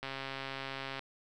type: click train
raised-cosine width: 0.3 ms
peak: -23 dBFS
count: 131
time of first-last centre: 0.03-0.993 s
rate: 135 Hz
effects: none